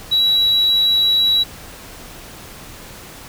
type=tone; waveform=sine; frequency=3902 Hz; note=B7; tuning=22 cents flat; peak=-10 dBFS; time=0.11-1.44 s; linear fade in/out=20 ms; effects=tanh soft clip ceiling -10 dBFS + pink hiss -37 dBFS RMS until 3.28 s